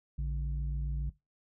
sine tone pair together, 57.27 / 144.3 Hz, A#1 / D3, -30 / -30 cents, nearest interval octave + major third, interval 1600 cents, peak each -31 / -36 dBFS, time 0.18-1.1 s, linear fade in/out 10 ms, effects noise-tail reverb RT60 0.2 s tail -18 dB re dry + tanh soft clip ceiling -26 dBFS

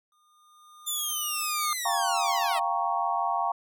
square tone with exponential growth, 1216 Hz, D#6, 40 cents flat, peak -26 dBFS, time 0.12-1.73 s, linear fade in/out 1 ms, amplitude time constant 350 ms
10% pulse linear sweep, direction down, 3577 to 593 Hz, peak -21 dBFS, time 0.86-2.6 s, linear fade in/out 20 ms
sine chord, G half-diminished seventh, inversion third, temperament equal, 698.5 / 784 / 932.3 / 1108.7 Hz, F5 / G5 / Bb5 / Db6, 0 / 0 / 0 / 0 cents, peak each -30 dBFS, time 1.85-3.52 s, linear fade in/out 5 ms
effects none

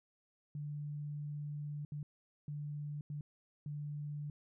sine tone bursts at uneven times, 147.2 Hz, D3, 4 cents sharp, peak -39 dBFS, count 5, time 0.55-1.85 / 1.92-2.03 / 2.48-3.01 / 3.1-3.21 / 3.66-4.3 s, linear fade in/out 2 ms, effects none

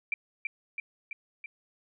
sine tone with echo, 2349 Hz, D7, in tune, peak -26 dBFS, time 0.12-0.14 s, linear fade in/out 2 ms, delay 330 ms, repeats 4, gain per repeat -3 dB, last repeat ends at 1.46 s, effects none

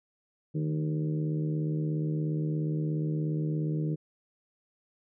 harmonic tone with a mistuned harmonic, 77 Hz, D#2, 17 cents flat, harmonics 2 / 3 / 4 / 5 / 6 / 7, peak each -28 / -44 / -35 / -41 / -43 / -51 dBFS, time 0.54-3.96 s, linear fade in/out 20 ms, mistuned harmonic 3, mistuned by -68 cents, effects none

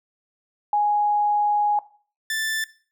sine / sawtooth tone pair in turn, 830.6 / 1763.7 Hz, G#5 / A6, 0 / +4 cents, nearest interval octave + minor second, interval 1304 cents, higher second, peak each -17 / -20 dBFS, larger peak first, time 0.73-1.79 / 2.3-2.64 s, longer first, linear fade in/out 2 ms, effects noise-tail reverb RT60 0.4 s tail -17 dB re dry

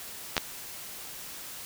clicks, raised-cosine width 0.2 ms, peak -7 dBFS, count 2, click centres 0.367 / 0.379 s, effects white hiss -42 dBFS RMS until 1.65 s

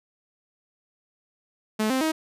sawtooth tone with pitch steps, 216.1 / 261.5 / 316.4 Hz, A3 / C4 / D#4, -31 / -1 / +29 cents, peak -18 dBFS, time 1.79-2.12 s, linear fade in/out 10 ms, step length 110 ms, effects resampled to 32000 Hz

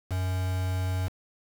triangle tone with quantisation, 92.5 Hz, F#2, in tune, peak -24 dBFS, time 0.1-1.09 s, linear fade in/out 20 ms, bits 6, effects none

